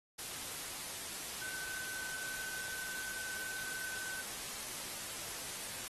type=tone in noise; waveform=sine; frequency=1523 Hz; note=F#6; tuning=50 cents sharp; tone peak=-43 dBFS; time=1.41-4.22 s; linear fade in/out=10 ms; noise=white; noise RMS=-43 dBFS; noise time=0.18-5.88 s; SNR=-3 dB; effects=AAC 32 kbps